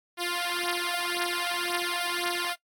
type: beating tone pair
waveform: 5% pulse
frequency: 349.2 / 351.1 Hz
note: F4 / F4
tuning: 0 / +9 cents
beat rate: 1.9 Hz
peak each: -19 dBFS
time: 0.17-2.56 s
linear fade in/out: 50 ms
effects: noise-tail reverb RT60 0.1 s tail -21 dB re dry + AAC 64 kbps

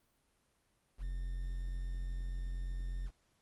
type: tone with quantisation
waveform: triangle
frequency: 44.2 Hz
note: F1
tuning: 22 cents sharp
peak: -34 dBFS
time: 0.98-3.11 s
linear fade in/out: 50 ms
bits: 10
effects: pink hiss -75 dBFS RMS until 3.41 s + Opus 32 kbps

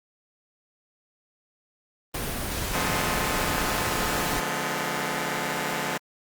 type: noise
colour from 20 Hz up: pink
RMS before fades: -30 dBFS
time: 2.14-4.4 s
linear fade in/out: 5 ms
type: chord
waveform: 5% pulse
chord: D diminished seventh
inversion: none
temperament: just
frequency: 146.83 / 176.2 / 211.4 / 253.7 Hz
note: D3 / F3 / Ab3 / Cb4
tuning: 0 / +16 / +31 / +47 cents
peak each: -21 dBFS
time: 2.73-5.98 s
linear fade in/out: 10 ms
effects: Opus 32 kbps

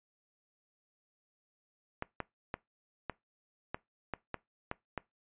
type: clicks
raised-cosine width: 0.5 ms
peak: -20 dBFS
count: 9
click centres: 2.024 / 2.203 / 2.541 / 3.097 / 3.745 / 4.137 / 4.343 / 4.714 / 4.977 s
effects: noise-tail reverb RT60 0.2 s tail -22 dB re dry + resampled to 8000 Hz

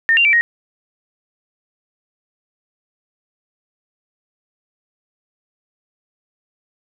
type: tone with pitch steps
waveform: sine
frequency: 1820 / 2778 / 2326 / 1875 Hz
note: A#6 / F7 / D7 / A#6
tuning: -42 / -10 / -17 / +10 cents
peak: -10 dBFS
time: 0.09-0.41 s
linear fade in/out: 0 ms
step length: 80 ms
effects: none

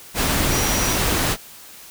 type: tone in noise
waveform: sine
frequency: 5800 Hz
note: F#8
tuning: 35 cents flat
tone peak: -26 dBFS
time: 0.49-0.97 s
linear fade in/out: 50 ms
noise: pink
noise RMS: -20 dBFS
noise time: 0.14-1.37 s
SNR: -9 dB
effects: white hiss -42 dBFS RMS until 1.9 s

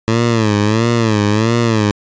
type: tone with vibrato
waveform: 15% pulse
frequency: 110.5 Hz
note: A2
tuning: 8 cents sharp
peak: -5 dBFS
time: 0.08-1.91 s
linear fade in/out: 0 ms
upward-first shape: sine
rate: 1.5 Hz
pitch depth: 120 cents each way
effects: resampled to 16000 Hz

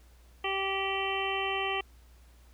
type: harmonic tone with a mistuned harmonic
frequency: 388.7 Hz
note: G4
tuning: 15 cents flat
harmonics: 1 / 2 / 3 / 5 / 6 / 7 / 8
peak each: -35 / -35 / -37 / -38 / -39 / -36 / -37 dBFS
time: 0.44-1.81 s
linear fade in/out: 5 ms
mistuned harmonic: 8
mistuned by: -17 cents
effects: added 60 Hz sine -54 dBFS peak until 2.53 s + pink hiss -64 dBFS RMS until 2.53 s

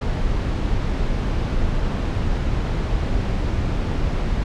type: noise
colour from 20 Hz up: brown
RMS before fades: -21 dBFS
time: 0.01-4.44 s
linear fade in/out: 10 ms
effects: low-pass 5000 Hz 12 dB/octave

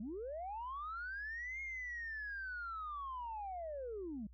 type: linear two-way sweep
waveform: sine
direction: up then down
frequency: 191.7 to 2157 to 191.7 Hz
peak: -40 dBFS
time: 0-4.27 s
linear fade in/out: 5 ms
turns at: 1.61 s
effects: tanh soft clip ceiling -37 dBFS + added 60 Hz sine -55 dBFS peak until 4.33 s

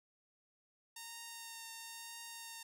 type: tone with vibrato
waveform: 5% pulse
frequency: 920 Hz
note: A#5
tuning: 23 cents flat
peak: -35 dBFS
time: 0.96-2.63 s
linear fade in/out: 5 ms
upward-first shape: triangle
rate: 1 Hz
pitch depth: 15 cents each way
effects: none

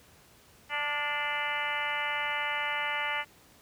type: harmonic tone with a mistuned harmonic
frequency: 293.7 Hz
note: D4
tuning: in tune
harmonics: 2 / 3 / 4 / 5 / 6 / 7 / 8 / 9 / 10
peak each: -43 / -36 / -39 / -38 / -37 / -34 / -39 / -42 / -39 dBFS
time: 0.69-3.25 s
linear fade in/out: 50 ms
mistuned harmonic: 5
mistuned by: -35 cents
effects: pink hiss -58 dBFS RMS until 3.61 s + high-pass 60 Hz 12 dB/octave

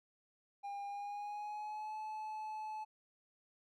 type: tone with pitch glide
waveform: triangle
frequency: 805 to 862.8 Hz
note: G5 to A5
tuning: +46 to -34 cents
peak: -39 dBFS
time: 0.63-2.85 s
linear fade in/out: 20 ms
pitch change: +120 cents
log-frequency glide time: 0.86-1.96 s
effects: none

